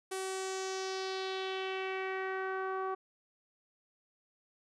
sawtooth tone with low-pass filter sweep, 380 Hz, F#4, 46 cents sharp, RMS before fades -37 dBFS, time 0.11-2.95 s, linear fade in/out 10 ms, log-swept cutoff 9900 to 1100 Hz, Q 2.7, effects none

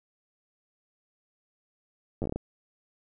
slowing click train, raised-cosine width 2 ms, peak -18 dBFS, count 8, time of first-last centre 2.22-2.36 s, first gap 9 ms, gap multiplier 1.26, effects none

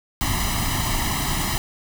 pink noise with comb filter, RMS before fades -23 dBFS, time 0.21-1.58 s, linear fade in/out 0 ms, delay 1 ms, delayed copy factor +0.85, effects none

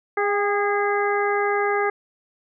harmonic tone with a mistuned harmonic, 409.6 Hz, G#4, 24 cents flat, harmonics 1 / 2 / 3 / 4 / 5, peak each -22 / -25 / -27 / -28 / -29 dBFS, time 0.17-1.9 s, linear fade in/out 5 ms, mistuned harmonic 2, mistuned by -27 cents, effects none

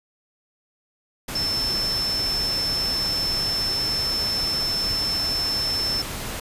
sine tone in noise, 5300 Hz, E8, 9 cents sharp, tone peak -22 dBFS, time 1.35-6.02 s, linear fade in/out 5 ms, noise pink, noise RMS -31 dBFS, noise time 1.28-6.4 s, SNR +6 dB, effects resampled to 32000 Hz

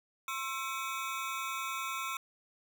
25% pulse ring-modulated tone, 1200 Hz, D6, 37 cents sharp, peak -28 dBFS, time 0.28-2.17 s, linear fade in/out 2 ms, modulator 135 Hz, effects none

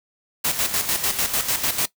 white noise with tremolo, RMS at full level -21 dBFS, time 0.44-1.86 s, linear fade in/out 10 ms, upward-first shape square, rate 6.7 Hz, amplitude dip 60%, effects noise-tail reverb RT60 0.1 s tail -18 dB re dry

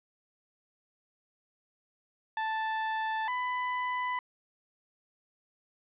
30% pulse tone pair in turn, 880 / 997.2 Hz, A5 / B5, 0 / +16 cents, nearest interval major second, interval 216 cents, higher second, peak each -27 dBFS, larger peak neither, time 2.37-3.28 / 3.28-4.19 s, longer neither, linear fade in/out 2 ms, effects resampled to 8000 Hz + 11-bit

